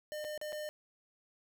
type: tone with dropouts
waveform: square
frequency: 605 Hz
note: D#5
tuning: 49 cents flat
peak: -39 dBFS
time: 0.12-0.69 s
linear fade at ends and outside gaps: 0 ms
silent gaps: 0.243-0.248 / 0.377-0.414 / 0.523-0.529 s
effects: none